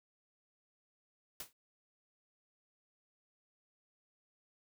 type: noise with exponential decay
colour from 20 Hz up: white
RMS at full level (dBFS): -40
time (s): 1.4-1.53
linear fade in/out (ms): 2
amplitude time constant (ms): 27
effects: none